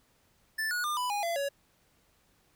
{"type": "tone with pitch steps", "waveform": "square", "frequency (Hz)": [1760, 1454.6, 1202.1, 993.5, 821.1, 678.6, 560.8], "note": ["A6", "F#6", "D6", "B5", "G#5", "F5", "C#5"], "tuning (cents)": [0, -30, 40, 10, -20, -50, 20], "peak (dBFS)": -30, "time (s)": [0.58, 1.49], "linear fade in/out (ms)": 10, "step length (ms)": 130, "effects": ["pink hiss -68 dBFS RMS until 2.55 s"]}